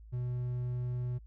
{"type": "tone", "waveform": "triangle", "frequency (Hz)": 123.47, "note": "B2", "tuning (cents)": 0, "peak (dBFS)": -30, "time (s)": [0.12, 1.19], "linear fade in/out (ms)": 20, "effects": ["added 54 Hz sine -49 dBFS peak until 1.26 s"]}